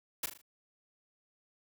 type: noise with echo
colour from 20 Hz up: white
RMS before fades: -34 dBFS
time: 0.23-0.26 s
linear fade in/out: 5 ms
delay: 39 ms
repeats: 4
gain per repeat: -7 dB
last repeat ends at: 0.416 s
effects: high-pass 80 Hz 12 dB/octave